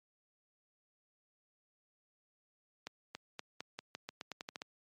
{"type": "accelerating click train", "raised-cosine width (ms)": 0.2, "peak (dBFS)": -24, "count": 13, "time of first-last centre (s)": [2.87, 4.619], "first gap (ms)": 280, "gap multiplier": 0.87, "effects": ["high-pass 150 Hz 12 dB/octave", "MP3 64 kbps"]}